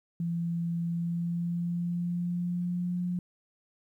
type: tone with pitch glide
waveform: sine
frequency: 169.4 to 177.92 Hz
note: E3 to F3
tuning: +48 to +32 cents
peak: -28 dBFS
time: 0.2-3.19 s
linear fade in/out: 2 ms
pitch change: +84 cents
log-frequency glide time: 0.85-3.01 s
effects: 11-bit